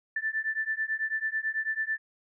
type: beating tone pair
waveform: sine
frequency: 1760 / 1769.1 Hz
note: A6 / A6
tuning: 0 / +9 cents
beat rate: 9.1 Hz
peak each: -31 dBFS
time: 0.16-1.98 s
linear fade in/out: 5 ms
effects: none